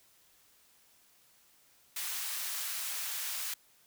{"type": "high-pass noise", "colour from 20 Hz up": "white", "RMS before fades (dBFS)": -37, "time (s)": [1.96, 3.54], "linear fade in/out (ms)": 5, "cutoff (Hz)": 1100, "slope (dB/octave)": 12, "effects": ["white hiss -65 dBFS RMS until 3.86 s"]}